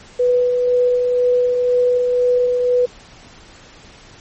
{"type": "tone with tremolo", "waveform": "sine", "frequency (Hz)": 493.9, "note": "B4", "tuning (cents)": 0, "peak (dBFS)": -11, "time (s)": [0.19, 2.86], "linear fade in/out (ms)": 10, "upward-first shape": "sine", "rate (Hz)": 2, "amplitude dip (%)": 30, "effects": ["pink hiss -43 dBFS RMS until 4.2 s", "MP3 32 kbps"]}